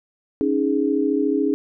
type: chord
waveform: sine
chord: C# suspended second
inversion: none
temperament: equal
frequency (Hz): 277.2 / 311.1 / 415.3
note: C#4 / D#4 / G#4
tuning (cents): 0 / 0 / 0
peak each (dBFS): -21 / -22 / -22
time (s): 0.41-1.54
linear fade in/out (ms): 0
effects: none